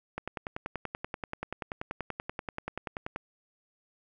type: click train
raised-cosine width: 0.5 ms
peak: -19 dBFS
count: 32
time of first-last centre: 0.18-3.161 s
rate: 10.4 Hz
effects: none